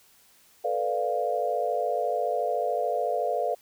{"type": "chord", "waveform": "sine", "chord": "B half-diminished seventh", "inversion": "third", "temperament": "equal", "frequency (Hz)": [440, 493.9, 587.3, 698.5], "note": ["A4", "B4", "D5", "F5"], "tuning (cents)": [0, 0, 0, 0], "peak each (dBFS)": [-32, -30, -30, -28], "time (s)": [0.64, 3.55], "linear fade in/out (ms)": 10, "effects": ["white hiss -59 dBFS RMS until 3.61 s"]}